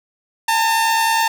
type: tone pair together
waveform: sawtooth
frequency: 834 / 903.4 Hz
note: G#5 / A5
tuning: +7 / +45 cents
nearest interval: minor second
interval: 138 cents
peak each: -21 / -11 dBFS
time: 0.48-1.28 s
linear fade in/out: 5 ms
effects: none